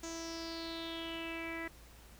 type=tone with low-pass filter sweep; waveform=sawtooth; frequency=330 Hz; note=E4; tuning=2 cents sharp; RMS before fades=-42 dBFS; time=0.03-1.68 s; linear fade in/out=5 ms; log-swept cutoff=6700 to 2000 Hz; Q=6.3; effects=added 56 Hz sine -57 dBFS peak until 2.19 s + pink hiss -59 dBFS RMS until 2.19 s